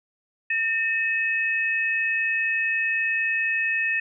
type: tone pair together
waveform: sine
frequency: 1815 / 2564 Hz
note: A#6 / E7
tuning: -47 / -49 cents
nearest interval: tritone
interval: 598 cents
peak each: -24 dBFS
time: 0.5-4 s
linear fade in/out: 5 ms
effects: none